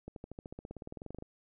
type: accelerating click train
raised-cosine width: 2 ms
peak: -30 dBFS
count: 21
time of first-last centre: 0.08-1.224 s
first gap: 82 ms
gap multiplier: 0.96
effects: none